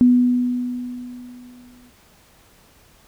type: tone with exponential decay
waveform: sine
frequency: 246.9 Hz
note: B3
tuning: in tune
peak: -8 dBFS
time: 0.01-1.9 s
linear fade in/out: 0 ms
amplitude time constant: 410 ms
effects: pink hiss -53 dBFS RMS until 3.07 s